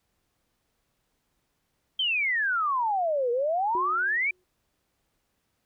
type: exponential two-way sweep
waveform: sine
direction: down then up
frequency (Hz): 3200 to 466.2 to 2379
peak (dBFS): -23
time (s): 1.99-4.31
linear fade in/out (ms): 5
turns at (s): 3.31
type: tone with exponential decay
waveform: sine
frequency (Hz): 364.9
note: F#4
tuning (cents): -24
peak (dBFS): -30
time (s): 3.75-4.44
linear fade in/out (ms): 0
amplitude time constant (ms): 150
effects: pink hiss -75 dBFS RMS until 5.65 s